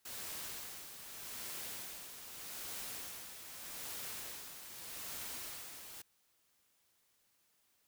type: noise with tremolo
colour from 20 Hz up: white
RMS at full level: -44 dBFS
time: 0.05-6.02 s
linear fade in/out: 5 ms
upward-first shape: sine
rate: 0.82 Hz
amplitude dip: 55%
effects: white hiss -75 dBFS RMS until 7.87 s